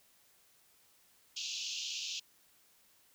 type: band-pass noise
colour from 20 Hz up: pink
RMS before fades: -40 dBFS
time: 1.36-2.2 s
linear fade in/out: 10 ms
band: 2600 to 6900 Hz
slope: 96 dB/octave
effects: white hiss -67 dBFS RMS until 3.14 s